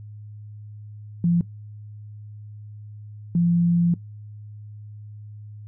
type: tone bursts at uneven times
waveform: sine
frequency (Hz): 171.9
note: F3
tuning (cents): -27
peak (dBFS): -16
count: 2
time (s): 1.24-1.41 / 3.35-3.94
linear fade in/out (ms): 2
effects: noise-tail reverb RT60 0.2 s tail -24 dB re dry + added 105 Hz sine -37 dBFS peak until 5.67 s